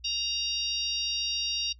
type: harmonic tone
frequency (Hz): 934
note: A#5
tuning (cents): +3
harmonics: 3 / 4 / 5 / 6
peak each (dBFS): -32 / -33 / -34 / -35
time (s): 0.04-1.73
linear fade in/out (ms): 10
effects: noise-tail reverb RT60 0.1 s tail -22 dB re dry + added 60 Hz sine -50 dBFS peak until 1.79 s